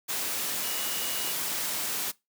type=tone in noise; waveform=sine; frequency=2900 Hz; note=F#7; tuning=35 cents flat; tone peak=-40 dBFS; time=0.63-1.34 s; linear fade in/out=20 ms; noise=white; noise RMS=-31 dBFS; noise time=0.08-2.12 s; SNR=-12 dB; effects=noise-tail reverb RT60 0.2 s tail -21 dB re dry + high-pass 150 Hz 12 dB/octave